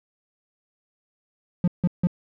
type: tone bursts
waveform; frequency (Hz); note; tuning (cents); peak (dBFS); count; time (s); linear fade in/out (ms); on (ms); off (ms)
triangle; 176.5; F3; +19; -14; 3; 1.64-2.071; 2; 37; 160
effects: none